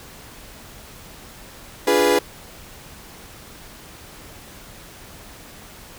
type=chord; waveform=35% pulse; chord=D diminished seventh; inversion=none; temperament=equal; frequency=293.7 / 349.2 / 415.3 / 493.9 Hz; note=D4 / F4 / Ab4 / Cb5; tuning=0 / 0 / 0 / 0 cents; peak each=-22 / -21 / -17 / -17 dBFS; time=1.87-2.19 s; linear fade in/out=5 ms; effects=pink hiss -42 dBFS RMS until 5.98 s